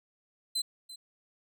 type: tone with echo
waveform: 35% pulse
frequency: 4056 Hz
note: B7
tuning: 45 cents sharp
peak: -27 dBFS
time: 0.55-0.62 s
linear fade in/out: 10 ms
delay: 340 ms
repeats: 1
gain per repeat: -15 dB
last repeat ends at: 0.96 s
effects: none